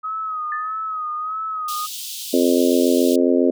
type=tone with vibrato; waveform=sine; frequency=1263 Hz; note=D#6; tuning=26 cents sharp; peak=-23 dBFS; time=0.03-1.87 s; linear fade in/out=20 ms; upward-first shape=sine; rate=1.6 Hz; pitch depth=55 cents each way
type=tone with exponential decay; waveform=sine; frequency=1760 Hz; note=A6; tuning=in tune; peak=-24 dBFS; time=0.52-0.92 s; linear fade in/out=2 ms; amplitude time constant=85 ms
type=high-pass noise; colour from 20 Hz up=pink; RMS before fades=-31 dBFS; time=1.68-3.16 s; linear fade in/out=5 ms; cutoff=3000 Hz; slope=48 dB/octave
type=harmonic tone; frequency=87.31 Hz; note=F2; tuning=in tune; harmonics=3 / 4 / 5 / 6 / 7; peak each=-17 / -19 / -21 / -23 / -24 dBFS; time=2.33-3.51 s; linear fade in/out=10 ms
effects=none